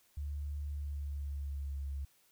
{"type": "tone with pitch glide", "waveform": "sine", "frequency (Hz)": [72.6, 69.4], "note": ["D2", "C#2"], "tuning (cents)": [-19, 3], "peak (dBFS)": -36, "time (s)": [0.17, 2.05], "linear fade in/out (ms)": 5, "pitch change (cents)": -78, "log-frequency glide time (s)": [0.68, 1.86], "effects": ["white hiss -69 dBFS RMS until 2.31 s"]}